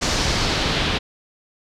pink noise with low-pass filter sweep, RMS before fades -21 dBFS, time 0.01-0.99 s, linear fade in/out 20 ms, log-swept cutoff 6100 to 3500 Hz, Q 1.8, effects none

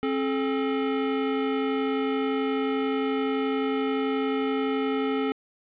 square tone pair together, 268.3 / 430 Hz, C4 / A4, +44 / -40 cents, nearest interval minor sixth, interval 816 cents, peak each -27 / -28 dBFS, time 0.03-5.32 s, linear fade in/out 0 ms, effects resampled to 8000 Hz + 8-bit

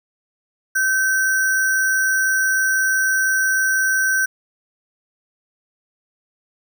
sine tone with sample-and-hold, 1543 Hz, G6, 28 cents flat, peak -15 dBFS, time 0.75-4.26 s, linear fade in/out 10 ms, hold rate 7350 Hz, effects none

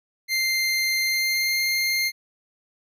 25% pulse tone with pitch glide, 2093 to 2111 Hz, C7 to C7, 0 to +15 cents, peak -17 dBFS, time 0.28-2.12 s, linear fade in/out 50 ms, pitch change +15 cents, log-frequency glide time 1.04-1.6 s, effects none

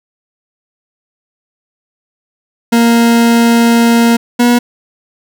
40% pulse tone pair in turn, 233.1 / 241.2 Hz, A#3 / B3, 0 / -41 cents, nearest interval minor second, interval 59 cents, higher second, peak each -5 dBFS, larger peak neither, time 2.72-4.17 / 4.39-4.59 s, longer first, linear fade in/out 10 ms, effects none

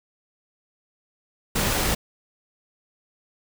pink noise, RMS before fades -23 dBFS, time 1.55-1.95 s, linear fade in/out 10 ms, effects none

